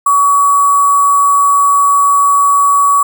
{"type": "tone with sample-and-hold", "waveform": "sine", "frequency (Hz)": 1133, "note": "C#6", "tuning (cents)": 37, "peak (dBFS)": -6, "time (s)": [0.06, 3.03], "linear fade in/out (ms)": 5, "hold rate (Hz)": 8820, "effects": []}